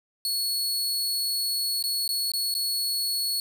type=tone with dropouts; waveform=sawtooth; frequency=4377 Hz; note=C#8; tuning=23 cents flat; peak=-22 dBFS; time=0.25-3.4 s; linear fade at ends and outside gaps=1 ms; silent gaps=1.826-1.839 / 2.078-2.09 / 2.318-2.336 / 2.541-2.55 s; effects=none